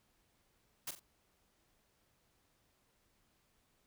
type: noise with echo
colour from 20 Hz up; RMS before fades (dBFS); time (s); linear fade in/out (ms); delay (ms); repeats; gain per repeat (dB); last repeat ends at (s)
white; -41; 0.87-0.91; 5; 43; 2; -9; 0.996
effects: pink hiss -75 dBFS RMS until 3.86 s